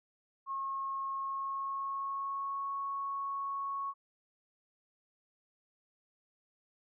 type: tone with pitch glide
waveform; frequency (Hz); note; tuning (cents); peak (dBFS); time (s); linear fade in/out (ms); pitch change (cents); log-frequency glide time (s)
sine; 1085 to 1105.2; C#6 to C#6; -37 to -6; -34; 0.46-3.94; 50; +31; 1.15-2.7
effects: none